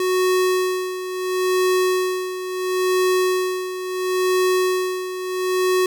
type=tone with tremolo; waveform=square; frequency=369.1 Hz; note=F#4; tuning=4 cents flat; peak=-16 dBFS; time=0-5.86 s; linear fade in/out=2 ms; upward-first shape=sine; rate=0.73 Hz; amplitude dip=70%; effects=none